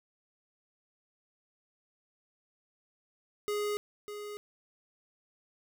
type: tone with echo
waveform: square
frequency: 415.3 Hz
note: G#4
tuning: in tune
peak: -31 dBFS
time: 3.48-3.77 s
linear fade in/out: 0 ms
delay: 600 ms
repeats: 1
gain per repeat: -9 dB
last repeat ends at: 4.37 s
effects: none